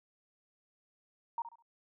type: tone with echo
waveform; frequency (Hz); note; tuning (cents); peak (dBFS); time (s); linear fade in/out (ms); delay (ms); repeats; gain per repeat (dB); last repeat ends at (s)
sine; 931; A#5; -2; -32; 1.38-1.42; 2; 68; 3; -11; 1.624
effects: none